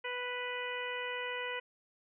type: harmonic tone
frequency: 493.9 Hz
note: B4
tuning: in tune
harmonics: 1 / 2 / 3 / 4 / 5 / 6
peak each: -41 / -43 / -44 / -41 / -44 / -45 dBFS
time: 0.04-1.6 s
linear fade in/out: 10 ms
effects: none